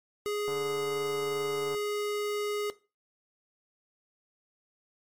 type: tone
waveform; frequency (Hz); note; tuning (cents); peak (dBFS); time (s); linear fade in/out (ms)
square; 415.3; G#4; 0; -30; 0.26-2.7; 0
type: click train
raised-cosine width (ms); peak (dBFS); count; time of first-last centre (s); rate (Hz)
1; -28; 186; 0.48-1.747; 146
effects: noise-tail reverb RT60 0.3 s tail -17 dB re dry + MP3 64 kbps